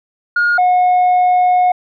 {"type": "tone pair in turn", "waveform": "sine", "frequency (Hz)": [1428, 725.6], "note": ["F6", "F#5"], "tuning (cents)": [38, -34], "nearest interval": "octave", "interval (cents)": 1172, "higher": "first", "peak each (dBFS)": [-9, -6], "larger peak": "second", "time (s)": [[0.36, 0.58], [0.58, 1.72]], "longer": "second", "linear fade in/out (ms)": 5, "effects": ["tanh soft clip ceiling -8 dBFS"]}